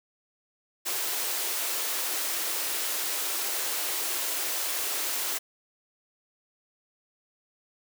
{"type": "high-pass noise", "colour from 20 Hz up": "white", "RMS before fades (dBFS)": -30, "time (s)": [0.85, 5.39], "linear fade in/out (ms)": 20, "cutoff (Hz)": 300, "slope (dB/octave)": 48, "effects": []}